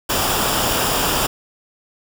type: noise with comb filter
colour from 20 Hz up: pink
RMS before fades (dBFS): -19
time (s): 0.09-1.27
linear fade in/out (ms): 10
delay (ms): 0.48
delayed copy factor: -0.55
effects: none

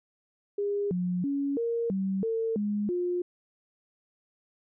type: tone with pitch steps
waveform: sine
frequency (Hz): 406.3 / 179.3 / 280.4 / 465.5 / 192.3 / 451.2 / 206.9 / 355.3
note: G#4 / F3 / C#4 / A#4 / G3 / A4 / G#3 / F4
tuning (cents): -38 / +46 / +20 / -2 / -33 / +44 / -6 / +30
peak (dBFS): -26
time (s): 0.58-3.22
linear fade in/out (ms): 5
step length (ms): 330
effects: none

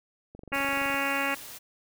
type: click train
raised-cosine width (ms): 2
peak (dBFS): -31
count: 15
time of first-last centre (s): 0.35-0.943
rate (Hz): 23.6
type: harmonic tone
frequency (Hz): 277.2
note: C#4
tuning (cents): 0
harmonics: 1 / 2 / 3 / 4 / 5 / 6 / 7 / 8 / 9 / 10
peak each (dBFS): -35 / -35 / -35 / -35 / -35 / -35 / -35 / -35 / -35 / -35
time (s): 0.52-1.35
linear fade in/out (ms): 10
type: noise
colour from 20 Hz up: white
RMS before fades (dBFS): -43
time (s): 0.53-1.59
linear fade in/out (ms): 20
effects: none

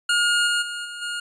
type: tone with level steps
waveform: 25% pulse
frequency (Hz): 1425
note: F6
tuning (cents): +34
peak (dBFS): -14 / -16 / -25 / -29 / -23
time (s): 0.09-1.2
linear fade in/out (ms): 5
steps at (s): 0.46 / 0.61 / 0.84 / 1.01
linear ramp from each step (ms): 20
effects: resampled to 22050 Hz

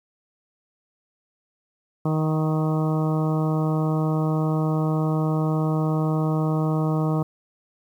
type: harmonic tone with a mistuned harmonic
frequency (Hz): 156.6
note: D#3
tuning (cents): +11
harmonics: 1 / 2 / 3 / 4 / 5 / 6 / 7 / 8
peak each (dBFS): -21 / -27 / -31 / -33 / -35 / -38 / -36 / -38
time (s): 2.05-7.23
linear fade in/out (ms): 5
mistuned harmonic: 5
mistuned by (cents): -18
effects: 9-bit

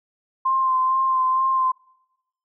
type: tone with vibrato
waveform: sine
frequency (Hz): 1046.5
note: C6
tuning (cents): 0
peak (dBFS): -17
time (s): 0.45-1.72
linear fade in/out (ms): 10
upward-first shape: sine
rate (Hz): 2.2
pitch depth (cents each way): 21
effects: noise-tail reverb RT60 0.9 s tail -25 dB re dry

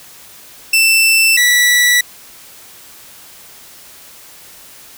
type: tone pair in turn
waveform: sawtooth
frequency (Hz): 2666 / 1954.2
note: E7 / B6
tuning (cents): +19 / -19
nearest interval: perfect fourth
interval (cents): 538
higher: first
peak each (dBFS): -5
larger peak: neither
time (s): 0.73-1.37 / 1.37-2.01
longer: neither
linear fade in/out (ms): 5
effects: white hiss -39 dBFS RMS until 4.97 s

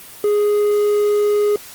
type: tone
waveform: triangle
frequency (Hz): 415.3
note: G#4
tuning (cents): 0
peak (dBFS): -11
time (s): 0.24-1.56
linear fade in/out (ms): 2
effects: white hiss -38 dBFS RMS until 1.74 s + Opus 32 kbps

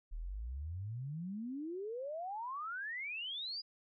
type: exponential sweep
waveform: sine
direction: up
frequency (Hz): 36.13 to 4978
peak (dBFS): -39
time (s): 0.11-3.62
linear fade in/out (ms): 20
effects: none

